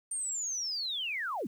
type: linear sweep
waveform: sine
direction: down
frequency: 8910 to 164.2 Hz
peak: -32 dBFS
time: 0.11-1.47 s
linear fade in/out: 5 ms
effects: 10-bit